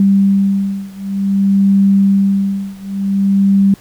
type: beating tone pair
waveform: sine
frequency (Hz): 196.5 / 197.04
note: G3 / G3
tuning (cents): +4 / +9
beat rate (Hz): 0.54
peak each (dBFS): -12 / -13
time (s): 0-3.74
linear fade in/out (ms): 2
effects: pink hiss -44 dBFS RMS until 3.8 s